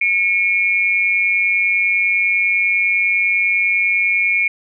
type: tone pair together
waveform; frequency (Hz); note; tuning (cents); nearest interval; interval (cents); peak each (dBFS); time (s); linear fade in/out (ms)
sine; 2200 / 2390; C#7 / D7; -14 / +30; minor second; 144; -16; 0.01-4.48; 5
effects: none